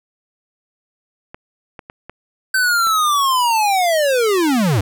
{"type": "clicks", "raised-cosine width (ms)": 0.5, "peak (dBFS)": -18, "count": 5, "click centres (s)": [1.345, 1.792, 1.899, 2.096, 2.87]}
{"type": "linear sweep", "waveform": "square", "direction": "down", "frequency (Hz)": [1546, 87.31], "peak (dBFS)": -14, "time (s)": [2.54, 4.81], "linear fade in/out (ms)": 5}
{"effects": []}